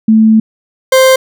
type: tone pair in turn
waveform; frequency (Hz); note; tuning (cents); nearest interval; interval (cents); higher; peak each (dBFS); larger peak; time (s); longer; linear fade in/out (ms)
sine / 40% pulse; 220 / 523.3; A3 / C5; 0 / 0; octave + minor third; 1500; second; -3; neither; 0.08-0.4 / 0.92-1.16; first; 5
effects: none